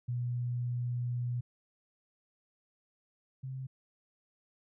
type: tone pair in turn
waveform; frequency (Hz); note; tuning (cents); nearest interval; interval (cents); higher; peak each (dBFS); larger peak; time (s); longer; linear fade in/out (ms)
sine; 122 / 131.57; B2 / C3; -21 / +10; minor second; 131; second; -31 / -37; first; 0.08-1.41 / 3.43-3.67; first; 10
effects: none